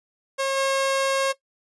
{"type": "tone with level steps", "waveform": "sawtooth", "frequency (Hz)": 541, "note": "C#5", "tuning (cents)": -42, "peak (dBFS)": [-18, -16], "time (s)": [0.38, 1.33], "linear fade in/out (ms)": 20, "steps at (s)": 0.56, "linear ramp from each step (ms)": 20, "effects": ["noise-tail reverb RT60 0.1 s tail -17 dB re dry", "resampled to 24000 Hz"]}